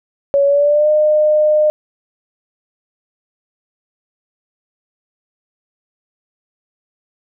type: tone with pitch glide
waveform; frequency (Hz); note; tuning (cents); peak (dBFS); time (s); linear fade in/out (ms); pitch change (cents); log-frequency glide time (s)
sine; 561 to 608.3; C#5 to D#5; +21 to -39; -9; 0.34-1.7; 0; +140; 0.46-0.89
effects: none